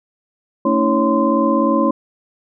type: tone cluster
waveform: sine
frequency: 224 / 280.7 / 323.8 / 552 / 1035 Hz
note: A3 / C#4 / E4 / C#5 / C6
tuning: +31 / +22 / -31 / -7 / -19 cents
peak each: -19 dBFS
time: 0.65-1.91 s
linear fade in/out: 5 ms
effects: none